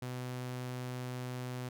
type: tone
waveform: sawtooth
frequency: 125.7 Hz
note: B2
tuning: 31 cents sharp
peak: -34 dBFS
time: 0.02-1.69 s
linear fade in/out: 5 ms
effects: none